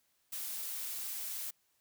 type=noise; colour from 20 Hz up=blue; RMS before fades=-40 dBFS; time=0.32-1.51 s; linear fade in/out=10 ms; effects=white hiss -75 dBFS RMS until 1.8 s